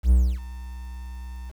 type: tone with ADSR envelope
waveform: triangle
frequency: 61.9 Hz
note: B1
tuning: 5 cents sharp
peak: -10 dBFS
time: 0.03-1.52 s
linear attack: 77 ms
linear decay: 280 ms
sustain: -21 dB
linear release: 28 ms
effects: 8-bit